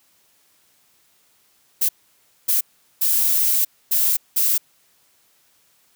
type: noise bursts at uneven times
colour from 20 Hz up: violet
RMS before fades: -18 dBFS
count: 5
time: 1.81-1.89 / 2.48-2.61 / 3.01-3.65 / 3.91-4.17 / 4.36-4.58 s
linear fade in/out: 10 ms
effects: white hiss -60 dBFS RMS until 5.95 s + high-pass 60 Hz 12 dB/octave